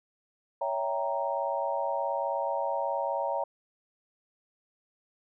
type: chord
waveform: sine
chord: C# diminished seventh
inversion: none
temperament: equal with one note detuned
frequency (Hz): 560.5 / 659.3 / 784 / 932.3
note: C#5 / E5 / G5 / Bb5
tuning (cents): +19 / 0 / 0 / 0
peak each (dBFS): -32 / -34 / -35 / -32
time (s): 0.61-3.44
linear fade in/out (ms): 5
effects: none